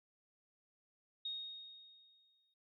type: tone with exponential decay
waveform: sine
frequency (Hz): 3729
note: A#7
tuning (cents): 0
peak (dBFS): -38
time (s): 1.25-2.54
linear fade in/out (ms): 5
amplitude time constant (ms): 280
effects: none